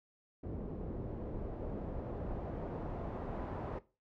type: noise with low-pass filter sweep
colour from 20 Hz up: pink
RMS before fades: -41 dBFS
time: 0.43-3.79 s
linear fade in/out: 5 ms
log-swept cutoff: 390 to 890 Hz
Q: 1.1
effects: noise-tail reverb RT60 0.3 s tail -17 dB re dry